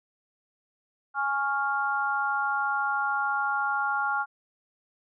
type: chord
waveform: sine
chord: Db major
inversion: second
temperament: equal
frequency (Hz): 830.6 / 1108.7 / 1396.9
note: Ab5 / Db6 / F6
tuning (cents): 0 / 0 / 0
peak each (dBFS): -29 / -32 / -27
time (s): 1.14-4.26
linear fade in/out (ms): 50
effects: none